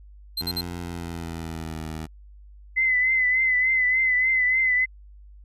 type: tone bursts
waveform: 45% pulse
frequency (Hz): 4151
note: C8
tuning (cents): -15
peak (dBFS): -24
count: 3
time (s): 0.37-0.611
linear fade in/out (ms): 5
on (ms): 47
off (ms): 50
type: tone with pitch glide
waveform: 15% pulse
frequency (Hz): 87.2 to 79.04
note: F2 to D#2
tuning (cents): -2 to +28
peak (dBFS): -25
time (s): 0.4-2.07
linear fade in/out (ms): 20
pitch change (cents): -170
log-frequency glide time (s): 0.78-1.83
type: tone with vibrato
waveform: sine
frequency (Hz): 2032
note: B6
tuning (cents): +49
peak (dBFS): -18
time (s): 2.76-4.86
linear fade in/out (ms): 20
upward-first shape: triangle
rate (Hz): 3.4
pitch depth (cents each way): 50
effects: added 50 Hz sine -44 dBFS peak until 5.44 s + resampled to 32000 Hz